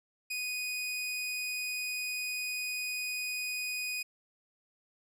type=tone; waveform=sawtooth; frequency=2485 Hz; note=D#7; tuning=3 cents flat; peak=-30 dBFS; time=0.3-4.03 s; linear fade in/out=10 ms; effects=resampled to 32000 Hz